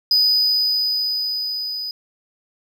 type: tone with level ramp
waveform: triangle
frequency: 4978 Hz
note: D#8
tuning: in tune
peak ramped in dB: -11 to -24 dBFS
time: 0.11-1.91 s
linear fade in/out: 2 ms
effects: none